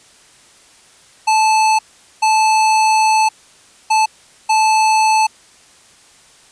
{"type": "tone bursts at uneven times", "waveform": "square", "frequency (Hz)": 873, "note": "A5", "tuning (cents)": -14, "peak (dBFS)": -11, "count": 4, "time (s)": [[1.27, 1.79], [2.22, 3.29], [3.9, 4.06], [4.49, 5.27]], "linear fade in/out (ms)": 10, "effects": ["white hiss -47 dBFS RMS until 6.51 s", "resampled to 22050 Hz"]}